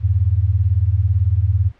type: beating tone pair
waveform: sine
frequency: 84.8 / 102.8 Hz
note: E2 / G#2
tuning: +50 / -17 cents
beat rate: 18 Hz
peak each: -16 dBFS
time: 0-1.72 s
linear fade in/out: 50 ms
effects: pink hiss -55 dBFS RMS until 1.79 s + low-pass 3000 Hz 12 dB/octave